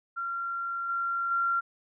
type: tone with level steps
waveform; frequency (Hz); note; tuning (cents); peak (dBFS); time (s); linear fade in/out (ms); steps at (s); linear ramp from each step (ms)
sine; 1376; F6; -26; -30 / -27 / -24; 0.16-1.61; 20; 0.89 / 1.31; 2
effects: none